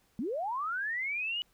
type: linear sweep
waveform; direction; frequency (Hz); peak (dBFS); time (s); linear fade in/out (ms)
sine; up; 197.4 to 2972; -31; 0.19-1.42; 0
effects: pink hiss -69 dBFS RMS until 1.53 s